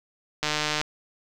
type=click train; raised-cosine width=0.2 ms; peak=-8 dBFS; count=59; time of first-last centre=0.43-0.814 s; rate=151 Hz; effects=none